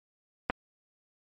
clicks, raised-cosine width 0.5 ms, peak -11 / -15 dBFS, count 2, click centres 0.499 / 0.503 s, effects MP3 48 kbps

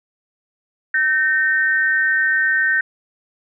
sine tone pair together, 1542 / 1833.8 Hz, G6 / A#6, -29 / -29 cents, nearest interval minor third, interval 300 cents, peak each -17 dBFS, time 0.94-2.81 s, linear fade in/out 5 ms, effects none

